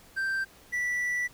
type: tone pair in turn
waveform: triangle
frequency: 1568 / 1961.9 Hz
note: G6 / B6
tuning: 0 / -12 cents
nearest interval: major third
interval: 388 cents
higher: second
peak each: -25 dBFS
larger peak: neither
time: 0.16-0.45 / 0.72-1.28 s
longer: second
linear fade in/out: 20 ms
effects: pink hiss -55 dBFS RMS until 1.33 s